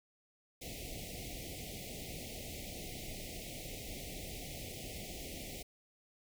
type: band-stop noise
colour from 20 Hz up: pink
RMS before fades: -45 dBFS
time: 0.61-5.63 s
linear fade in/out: 10 ms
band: 770 to 2000 Hz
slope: 96 dB/octave
effects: none